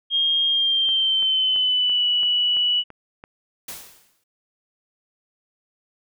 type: tone with pitch glide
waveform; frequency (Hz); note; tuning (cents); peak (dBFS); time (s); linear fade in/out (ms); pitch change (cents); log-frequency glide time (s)
sine; 3232 to 2947; G#7 to F#7; -48 to -8; -17; 0.1-2.84; 50; -160; 0.47-2.05
type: click train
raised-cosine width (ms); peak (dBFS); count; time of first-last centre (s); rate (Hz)
0.5; -25; 8; 0.89-3.239; 2.98
type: noise with exponential decay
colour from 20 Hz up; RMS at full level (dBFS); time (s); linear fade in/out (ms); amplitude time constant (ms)
white; -32; 3.68-4.24; 5; 120
effects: none